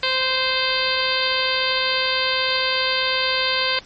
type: harmonic tone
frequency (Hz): 520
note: C5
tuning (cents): -11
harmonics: 1 / 2 / 3 / 4 / 5 / 6 / 7 / 8 / 9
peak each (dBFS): -27 / -27 / -27 / -27 / -27 / -27 / -27 / -27 / -27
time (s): 0.03-3.79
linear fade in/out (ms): 2
effects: pink hiss -46 dBFS RMS until 3.85 s + MP3 32 kbps